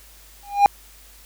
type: tone with exponential growth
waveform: triangle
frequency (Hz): 809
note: G#5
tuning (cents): -46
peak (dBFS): -4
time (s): 0.43-0.66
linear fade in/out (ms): 0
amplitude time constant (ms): 48
effects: added 50 Hz sine -49 dBFS peak until 1.25 s + white hiss -49 dBFS RMS until 1.25 s